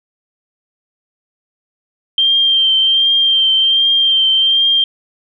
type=tone with vibrato; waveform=sine; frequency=3161 Hz; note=G7; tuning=14 cents sharp; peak=-9 dBFS; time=2.18-4.84 s; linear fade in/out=2 ms; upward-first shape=triangle; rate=1.3 Hz; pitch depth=27 cents each way; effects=none